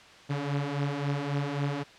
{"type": "beating tone pair", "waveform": "sawtooth", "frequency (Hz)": [140, 143.7], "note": ["C#3", "D3"], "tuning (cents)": [18, -37], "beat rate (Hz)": 3.7, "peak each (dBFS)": [-29, -26], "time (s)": [0.29, 1.84], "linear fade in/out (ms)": 20, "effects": ["white hiss -51 dBFS RMS until 1.98 s", "low-pass 4000 Hz 12 dB/octave"]}